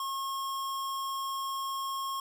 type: tone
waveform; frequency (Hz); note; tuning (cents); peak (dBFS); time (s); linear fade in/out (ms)
square; 1083; C#6; -41; -33; 0-2.2; 2
effects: none